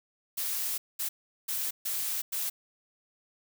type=noise bursts at uneven times; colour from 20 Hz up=blue; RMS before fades=-32 dBFS; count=5; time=0.37-0.78 / 0.99-1.09 / 1.48-1.71 / 1.85-2.22 / 2.32-2.5 s; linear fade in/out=10 ms; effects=none